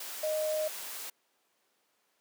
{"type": "tone in noise", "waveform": "sine", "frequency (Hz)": 619, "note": "D#5", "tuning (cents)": -9, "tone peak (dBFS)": -28, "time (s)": [0.23, 0.68], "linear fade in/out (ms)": 5, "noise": "white", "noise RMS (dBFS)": -41, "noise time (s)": [0, 1.1], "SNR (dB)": 10, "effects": ["pink hiss -73 dBFS RMS until 2.2 s", "high-pass 400 Hz 12 dB/octave"]}